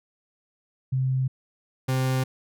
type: tone pair in turn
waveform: sine / 40% pulse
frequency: 130.81 / 130.3 Hz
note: C3 / C3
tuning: 0 / -7 cents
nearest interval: unison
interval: 7 cents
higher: first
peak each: -21 dBFS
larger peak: neither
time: 0.92-1.28 / 1.88-2.24 s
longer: neither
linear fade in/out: 10 ms
effects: none